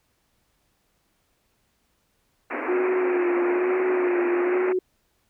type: band-pass noise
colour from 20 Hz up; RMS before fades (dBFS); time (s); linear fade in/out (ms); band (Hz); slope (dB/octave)
pink; -30; 2.5-4.73; 10; 250 to 2500; 96
type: tone with vibrato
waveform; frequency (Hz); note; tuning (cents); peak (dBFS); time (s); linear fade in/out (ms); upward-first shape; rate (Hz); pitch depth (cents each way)
sine; 360.3; F#4; -46; -20; 2.68-4.79; 5; sine; 1.1; 42
effects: pink hiss -69 dBFS RMS until 5.29 s